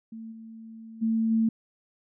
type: tone with level steps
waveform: sine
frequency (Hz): 224.2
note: A3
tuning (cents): +33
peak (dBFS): -37 / -41 / -22 / -20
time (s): 0.12-1.49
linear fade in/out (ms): 5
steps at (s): 0.31 / 1.01 / 1.3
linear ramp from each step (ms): 20
effects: none